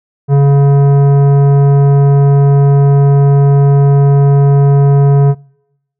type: tone with tanh clipping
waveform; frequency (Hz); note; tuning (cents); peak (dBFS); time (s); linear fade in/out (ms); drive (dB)
sine; 140.5; C#3; +24; -6; 0.28-5.35; 50; 13
effects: noise-tail reverb RT60 0.9 s tail -26 dB re dry